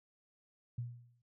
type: tone with exponential decay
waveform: sine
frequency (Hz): 120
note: B2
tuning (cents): -49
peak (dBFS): -34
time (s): 0.78-1.22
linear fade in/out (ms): 5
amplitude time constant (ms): 94
effects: none